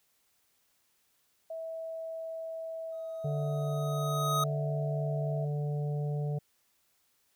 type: tone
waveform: sine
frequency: 651 Hz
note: E5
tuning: 22 cents flat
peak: -36 dBFS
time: 1.5-5.45 s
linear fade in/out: 5 ms
type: tone with exponential growth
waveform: square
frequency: 1256 Hz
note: D#6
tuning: 16 cents sharp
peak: -27 dBFS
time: 2.92-4.44 s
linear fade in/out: 5 ms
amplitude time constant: 330 ms
type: harmonic tone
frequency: 146.83 Hz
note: D3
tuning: in tune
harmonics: 1 / 3 / 4 / 5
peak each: -30 / -41 / -45 / -47 dBFS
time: 3.24-6.39 s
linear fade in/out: 10 ms
effects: white hiss -72 dBFS RMS until 7.35 s